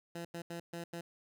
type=tone bursts at uneven times; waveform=15% pulse; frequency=170 Hz; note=F3; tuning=46 cents flat; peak=-34 dBFS; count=5; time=0.15-0.25 / 0.34-0.42 / 0.5-0.6 / 0.73-0.84 / 0.93-1.01 s; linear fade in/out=5 ms; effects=none